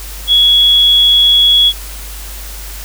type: tone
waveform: sine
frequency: 3355 Hz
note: G#7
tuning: 17 cents sharp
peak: -5 dBFS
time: 0.27-1.73 s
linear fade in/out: 50 ms
effects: added 50 Hz sine -26 dBFS peak until 2.84 s + white hiss -30 dBFS RMS until 2.84 s